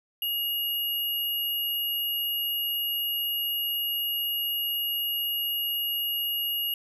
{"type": "tone pair together", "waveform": "sine", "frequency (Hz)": [2869, 11476], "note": ["F7", "F9"], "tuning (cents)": [46, 46], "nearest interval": "2 octaves", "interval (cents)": 2400, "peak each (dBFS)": [-28, -30], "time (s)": [0.22, 6.74], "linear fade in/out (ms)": 2, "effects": []}